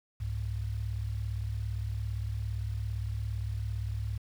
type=tone pair together; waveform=sine; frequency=67 / 104.56 Hz; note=C2 / G#2; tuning=+42 / +12 cents; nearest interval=minor sixth; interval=770 cents; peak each=-35 / -33 dBFS; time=0.2-4.18 s; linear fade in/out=10 ms; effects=9-bit